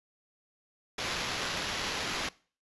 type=noise with sample-and-hold; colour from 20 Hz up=blue; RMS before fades=-34 dBFS; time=0.98-2.29 s; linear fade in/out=5 ms; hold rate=8820 Hz; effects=noise-tail reverb RT60 0.4 s tail -21 dB re dry + resampled to 24000 Hz